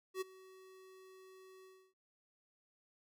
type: tone with ADSR envelope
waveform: square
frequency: 376.9 Hz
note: F#4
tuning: 32 cents sharp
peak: -36 dBFS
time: 0.14-1.94 s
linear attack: 72 ms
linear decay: 17 ms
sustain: -21 dB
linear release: 300 ms
effects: none